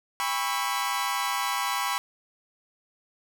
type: chord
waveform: sawtooth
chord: C# half-diminished seventh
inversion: second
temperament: equal with one note detuned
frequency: 803.2 / 987.8 / 1108.7 / 1318.5 Hz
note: G5 / B5 / C#6 / E6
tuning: +42 / 0 / 0 / 0 cents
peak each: -29 / -26 / -27 / -32 dBFS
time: 0.2-1.98 s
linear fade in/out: 0 ms
effects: none